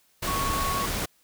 sine tone in noise, 1108.7 Hz, C#6, in tune, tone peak -27 dBFS, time 0.27-0.86 s, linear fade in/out 10 ms, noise pink, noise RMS -29 dBFS, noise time 0.22-1.06 s, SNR -1 dB, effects white hiss -64 dBFS RMS until 1.23 s

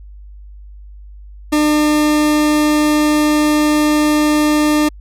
40% pulse tone, 301.1 Hz, D4, 43 cents sharp, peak -10 dBFS, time 1.52-4.89 s, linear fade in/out 10 ms, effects added 50 Hz sine -33 dBFS peak until 5 s + resampled to 32000 Hz

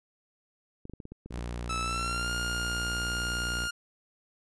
clicks, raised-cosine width 3 ms, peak -29 dBFS, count 10, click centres 0.854 / 0.897 / 0.936 / 1.002 / 1.054 / 1.12 / 1.26 / 1.308 / 1.342 / 1.385 s
sawtooth tone, 59.7 Hz, A#1, 42 cents sharp, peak -30 dBFS, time 1.3-3.69 s, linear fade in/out 50 ms
sawtooth tone with pitch glide, 1311 to 1413.2 Hz, E6 to F6, -10 to +20 cents, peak -27 dBFS, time 1.69-3.71 s, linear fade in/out 10 ms, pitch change +130 cents, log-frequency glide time 1.81-2.31 s
effects resampled to 24000 Hz

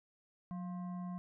sine tone with frequency modulation, 181.3 Hz, F#3, 35 cents flat, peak -39 dBFS, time 0.51-1.18 s, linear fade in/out 0 ms, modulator 879 Hz, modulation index 0.4, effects none

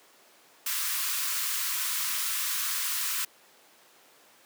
white high-pass noise, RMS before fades -30 dBFS, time 0.66-3.25 s, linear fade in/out 5 ms, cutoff 980 Hz, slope 96 dB/octave, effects pink hiss -57 dBFS RMS until 4.45 s + high-pass 400 Hz 12 dB/octave

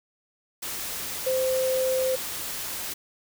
sine tone in noise, 519 Hz, C5, 14 cents flat, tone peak -22 dBFS, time 1.26-2.16 s, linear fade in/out 10 ms, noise white, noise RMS -33 dBFS, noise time 0.62-2.94 s, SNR +8 dB, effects none

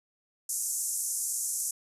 pink band-pass noise, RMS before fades -32 dBFS, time 0.49-1.71 s, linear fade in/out 5 ms, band 6300 to 12000 Hz, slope 48 dB/octave, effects resampled to 32000 Hz

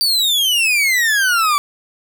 40% pulse exponential sweep, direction down, 4669 to 1142 Hz, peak -12 dBFS, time 0.01-1.58 s, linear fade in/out 0 ms, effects none

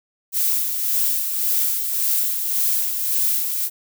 violet noise with tremolo, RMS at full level -19 dBFS, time 0.32-3.7 s, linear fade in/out 50 ms, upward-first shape sine, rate 1.8 Hz, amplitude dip 45%, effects none

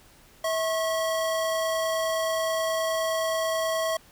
square tone pair together, 647.5 / 1089 Hz, E5 / C#6, -31 / -31 cents, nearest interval major sixth, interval 900 cents, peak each -26 / -32 dBFS, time 0.44-3.97 s, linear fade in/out 5 ms, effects pink hiss -55 dBFS RMS until 4.11 s

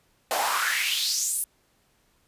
pink noise with high-pass filter sweep, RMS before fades -26 dBFS, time 0.31-1.44 s, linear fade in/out 0 ms, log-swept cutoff 620 to 11000 Hz, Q 4.2, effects pink hiss -66 dBFS RMS until 2.27 s + resampled to 32000 Hz

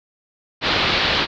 white low-pass noise, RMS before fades -19 dBFS, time 0.61-1.27 s, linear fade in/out 50 ms, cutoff 4400 Hz, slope 48 dB/octave, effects none

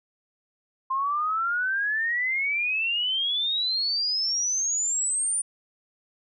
sine exponential sweep, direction up, 1046.5 to 9397 Hz, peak -23 dBFS, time 0.9-5.42 s, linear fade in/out 10 ms, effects none

